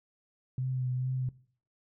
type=tone with vibrato; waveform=sine; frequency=128.1 Hz; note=C3; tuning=36 cents flat; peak=-29 dBFS; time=0.58-1.29 s; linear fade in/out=2 ms; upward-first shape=sine; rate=2.3 Hz; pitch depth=26 cents each way; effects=noise-tail reverb RT60 0.5 s tail -19 dB re dry